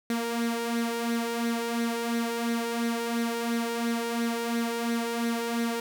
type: tone with flanger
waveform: sawtooth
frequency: 233.1 Hz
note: A#3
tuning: in tune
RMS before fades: -29 dBFS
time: 0.1-5.8 s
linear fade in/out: 2 ms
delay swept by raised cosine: 0.49 to 2.19 ms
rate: 2.9 Hz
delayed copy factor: +0.55
effects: none